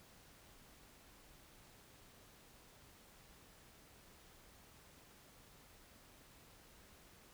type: silence
effects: pink hiss -63 dBFS RMS until 7.33 s